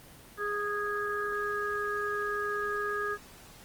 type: harmonic tone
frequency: 413.2 Hz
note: G#4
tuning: 9 cents flat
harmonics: 1 / 3 / 4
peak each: -34 / -34 / -34 dBFS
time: 0.37-3.18 s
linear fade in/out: 50 ms
effects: pink hiss -52 dBFS RMS until 3.64 s + Opus 24 kbps